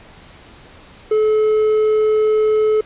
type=tone; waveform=triangle; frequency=430.9 Hz; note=A4; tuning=36 cents flat; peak=-10 dBFS; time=1.11-2.81 s; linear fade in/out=5 ms; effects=pink hiss -43 dBFS RMS until 2.85 s + resampled to 8000 Hz